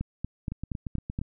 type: two click trains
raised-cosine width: 5 ms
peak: -18 / -21 dBFS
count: 6 / 7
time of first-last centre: 0.01-1.189 / 0.52-1.215 s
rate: 4.24 / 8.63 Hz
effects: none